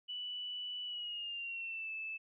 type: tone with pitch glide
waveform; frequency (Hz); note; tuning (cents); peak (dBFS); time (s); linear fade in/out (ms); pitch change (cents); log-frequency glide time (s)
sine; 2965 to 2626; F#7 to E7; +3 to -7; -39; 0.08-2.18; 20; -210; 0.84-1.91
effects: none